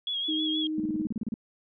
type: tone with vibrato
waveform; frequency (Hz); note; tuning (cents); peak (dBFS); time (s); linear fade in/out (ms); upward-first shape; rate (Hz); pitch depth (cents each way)
sine; 3322; G#7; 0; -28; 0.07-0.67; 2; sine; 6.3; 45
type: tone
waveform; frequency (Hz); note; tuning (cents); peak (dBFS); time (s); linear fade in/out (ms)
sine; 311.1; D#4; 0; -28; 0.28-1.07; 10
type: tone bursts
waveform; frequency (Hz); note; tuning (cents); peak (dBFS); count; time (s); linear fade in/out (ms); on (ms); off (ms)
sine; 220; A3; 0; -27; 11; 0.78-1.341; 2; 21; 33
effects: none